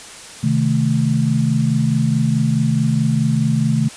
sine chord, A diminished, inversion first, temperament equal, 130.81 / 155.56 / 220 Hz, C3 / Eb3 / A3, 0 / 0 / 0 cents, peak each -18 dBFS, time 0.43-3.89 s, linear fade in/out 10 ms, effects white hiss -36 dBFS RMS until 3.96 s + resampled to 22050 Hz

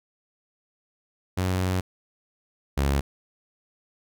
sawtooth tone pair in turn, 92.5 / 69.48 Hz, F#2 / C#2, 0 / +5 cents, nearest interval perfect fourth, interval 495 cents, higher first, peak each -19 / -17 dBFS, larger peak second, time 1.37-1.81 / 2.77-3.01 s, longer first, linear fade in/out 10 ms, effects none

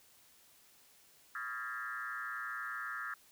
sine tone with frequency modulation, 1506 Hz, F#6, 30 cents sharp, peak -38 dBFS, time 1.35-3.14 s, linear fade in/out 2 ms, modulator 120 Hz, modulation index 2.5, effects white hiss -64 dBFS RMS until 3.31 s

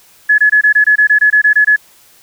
sine tone bursts, 1703 Hz, G#6, 43 cents sharp, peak -5 dBFS, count 13, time 0.29-1.763 s, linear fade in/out 10 ms, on 93 ms, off 22 ms, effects white hiss -46 dBFS RMS until 2.22 s

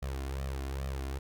sawtooth tone with flanger, 67.3 Hz, C2, 49 cents sharp, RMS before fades -36 dBFS, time 0.02-1.19 s, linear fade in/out 10 ms, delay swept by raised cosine 1.6 to 2.9 ms, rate 2.4 Hz, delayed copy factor +0.75, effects none

